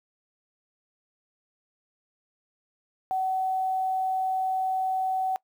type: tone with quantisation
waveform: sine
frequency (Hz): 755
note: F#5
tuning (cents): +35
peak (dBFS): -24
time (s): 3.11-5.36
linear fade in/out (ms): 0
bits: 9
effects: noise-tail reverb RT60 0.1 s tail -23 dB re dry